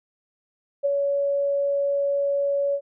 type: tone with ADSR envelope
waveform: sine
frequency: 563 Hz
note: C#5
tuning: 27 cents sharp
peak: -17 dBFS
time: 0.83-2.81 s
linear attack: 24 ms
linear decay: 20 ms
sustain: -3 dB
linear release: 68 ms
effects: none